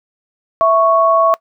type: tone pair together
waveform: sine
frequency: 659.2 / 1108.7 Hz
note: E5 / C#6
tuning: 0 / 0 cents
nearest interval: major sixth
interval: 900 cents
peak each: -11 / -11 dBFS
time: 0.61-1.34 s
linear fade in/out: 0 ms
effects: noise-tail reverb RT60 0.1 s tail -22 dB re dry